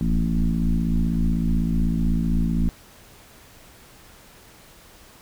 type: tone with frequency modulation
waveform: sine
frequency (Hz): 110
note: A2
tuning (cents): 0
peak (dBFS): -18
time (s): 0.01-2.69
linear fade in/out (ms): 0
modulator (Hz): 55.9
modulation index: 2.5
effects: pink hiss -49 dBFS RMS until 5.21 s